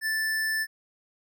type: tone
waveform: square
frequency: 1760 Hz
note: A6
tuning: in tune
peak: -26 dBFS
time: 0.01-0.67 s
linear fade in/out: 50 ms
effects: none